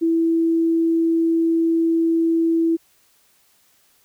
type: tone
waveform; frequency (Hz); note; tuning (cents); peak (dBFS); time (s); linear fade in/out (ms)
sine; 329.8; E4; +1; -15; 0.01-2.77; 20
effects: white hiss -59 dBFS RMS until 4.04 s